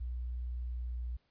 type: tone with pitch glide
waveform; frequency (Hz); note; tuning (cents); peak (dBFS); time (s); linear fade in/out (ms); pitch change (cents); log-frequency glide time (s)
sine; 60.9 to 60.37; B1 to B1; -24 to -39; -35; 0-1.17; 10; -15; 0.53-1.03
effects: pink hiss -75 dBFS RMS until 1.3 s + resampled to 11025 Hz